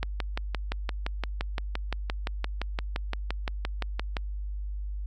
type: click train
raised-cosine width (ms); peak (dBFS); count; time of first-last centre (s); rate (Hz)
0.3; -14; 25; 0.03-4.168; 5.8
effects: added 50 Hz sine -31 dBFS peak until 5.06 s